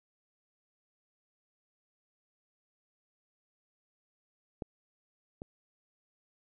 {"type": "clicks", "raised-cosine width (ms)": 2, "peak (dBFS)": [-23, -28], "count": 2, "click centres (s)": [4.622, 5.419], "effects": []}